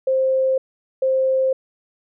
sine tone pair in turn, 526 / 526 Hz, C5 / C5, +9 / +9 cents, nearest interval unison, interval 0 cents, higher neither, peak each -15 dBFS, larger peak neither, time 0.07-0.58 / 1.02-1.53 s, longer neither, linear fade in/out 5 ms, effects none

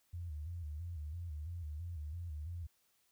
sine tone with vibrato, 80.6 Hz, E2, 38 cents flat, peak -40 dBFS, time 0.13-2.67 s, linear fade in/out 10 ms, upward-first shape square, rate 3 Hz, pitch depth 120 cents each way, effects white hiss -75 dBFS RMS until 3.11 s

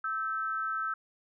sine tone pair together, 1312 / 1547.7 Hz, E6 / G6, -9 / -23 cents, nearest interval minor third, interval 286 cents, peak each -31 / -36 dBFS, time 0.04-0.94 s, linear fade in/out 5 ms, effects none

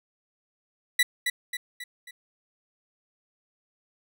30% pulse tone with echo, 1960 Hz, B6, 14 cents flat, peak -15 dBFS, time 0.99-1.03 s, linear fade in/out 5 ms, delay 270 ms, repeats 4, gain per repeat -6 dB, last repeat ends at 2.11 s, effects none

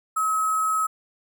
sine tone with sample-and-hold, 1282 Hz, E6, 49 cents flat, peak -20 dBFS, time 0.16-0.87 s, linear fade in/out 10 ms, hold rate 8820 Hz, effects none

